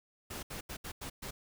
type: noise bursts at uneven times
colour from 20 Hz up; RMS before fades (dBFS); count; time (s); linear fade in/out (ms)
pink; -42; 6; 0.3-0.43 / 0.5-0.61 / 0.69-0.77 / 0.84-0.92 / 1.01-1.1 / 1.22-1.31; 10
effects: none